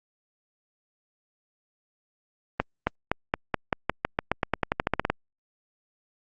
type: accelerating click train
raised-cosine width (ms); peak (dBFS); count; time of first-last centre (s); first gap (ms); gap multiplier
0.5; -7; 20; 2.6-5.1; 270; 0.91
effects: Opus 32 kbps